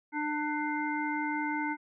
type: harmonic tone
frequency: 299.1 Hz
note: D4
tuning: 32 cents sharp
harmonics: 1 / 3 / 5 / 7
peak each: -33 / -34 / -38 / -37 dBFS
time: 0.12-1.77 s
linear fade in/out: 50 ms
effects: none